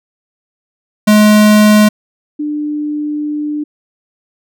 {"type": "tone pair in turn", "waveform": ["square", "sine"], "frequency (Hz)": [211.4, 298], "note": ["G#3", "D4"], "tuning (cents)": [31, 25], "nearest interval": "tritone", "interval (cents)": 594, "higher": "second", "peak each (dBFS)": [-5, -15], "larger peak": "first", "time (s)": [[1.07, 1.89], [2.39, 3.64]], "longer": "second", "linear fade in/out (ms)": 10, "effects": []}